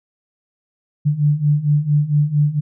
sine beating tone pair, 145.2 / 149.6 Hz, D3 / D3, -19 / +32 cents, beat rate 4.4 Hz, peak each -18 / -15 dBFS, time 1.05-2.61 s, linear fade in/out 20 ms, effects none

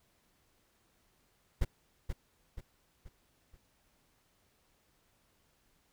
brown noise with echo, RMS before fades -27 dBFS, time 1.61-1.65 s, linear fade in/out 10 ms, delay 480 ms, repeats 4, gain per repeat -7 dB, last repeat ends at 3.57 s, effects pink hiss -72 dBFS RMS until 5.92 s

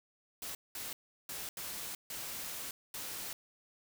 white noise bursts at uneven times, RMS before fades -42 dBFS, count 6, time 0.42-0.55 / 0.75-0.93 / 1.29-1.49 / 1.57-1.95 / 2.1-2.71 / 2.94-3.33 s, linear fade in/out 2 ms, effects none

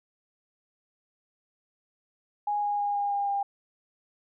sine tone with pitch steps, 827 / 821.8 / 816.6 / 811.4 / 806.2 / 801.1 Hz, G#5 / G#5 / G#5 / G#5 / G5 / G5, -8 / -18 / -29 / -41 / +48 / +37 cents, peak -25 dBFS, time 2.47-3.43 s, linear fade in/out 5 ms, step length 160 ms, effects none

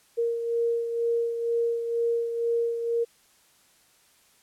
sine beating tone pair, 466.2 / 468.3 Hz, A#4 / A#4, 0 / +8 cents, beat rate 2.1 Hz, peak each -24 / -33 dBFS, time 0.17-3.05 s, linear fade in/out 20 ms, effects white hiss -61 dBFS RMS until 4.42 s + low-pass 12000 Hz 12 dB/octave

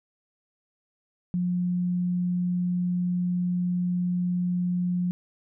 sine tone, 178.3 Hz, F3, 36 cents sharp, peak -23 dBFS, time 1.34-5.11 s, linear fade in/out 0 ms, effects none

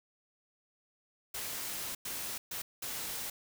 white noise bursts at uneven times, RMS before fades -39 dBFS, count 4, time 1.34-1.95 / 2.05-2.38 / 2.51-2.62 / 2.82-3.3 s, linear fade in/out 5 ms, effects none

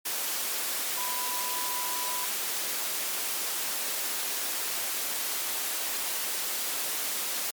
sine tone in noise, 992 Hz, B5, 7 cents sharp, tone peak -35 dBFS, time 0.97-2.25 s, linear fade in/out 10 ms, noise white, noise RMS -31 dBFS, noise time 0.05-7.51 s, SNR -7 dB, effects high-pass 300 Hz 12 dB/octave + MP3 96 kbps

